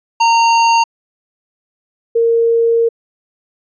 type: tone pair in turn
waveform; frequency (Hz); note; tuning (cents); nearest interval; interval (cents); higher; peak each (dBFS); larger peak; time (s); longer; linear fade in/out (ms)
square / sine; 922 / 461.8; A#5 / A#4; -19 / -16; octave; 1197; first; -9 / -9; neither; 0.2-0.84 / 2.15-2.89; second; 10
effects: resampled to 16000 Hz